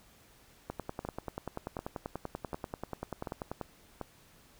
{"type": "two click trains", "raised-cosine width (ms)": 1, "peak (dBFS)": [-22, -23], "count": [31, 5], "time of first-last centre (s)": [[0.7, 3.613], [1.05, 4.013]], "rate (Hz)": [10.3, 1.35], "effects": ["pink hiss -61 dBFS RMS until 4.59 s"]}